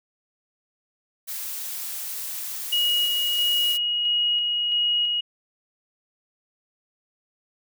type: noise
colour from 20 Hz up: blue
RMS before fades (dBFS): -32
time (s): 1.27-3.78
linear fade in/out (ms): 20
type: tone with tremolo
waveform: sine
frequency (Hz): 2892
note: F#7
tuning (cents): -40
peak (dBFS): -19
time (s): 2.72-5.21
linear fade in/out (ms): 10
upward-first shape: square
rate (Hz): 1.5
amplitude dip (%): 25
effects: none